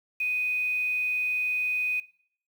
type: tone with quantisation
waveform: sine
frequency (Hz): 2493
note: D#7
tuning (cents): +3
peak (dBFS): -25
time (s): 0.2-2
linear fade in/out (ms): 5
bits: 8
effects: noise-tail reverb RT60 0.6 s tail -20 dB re dry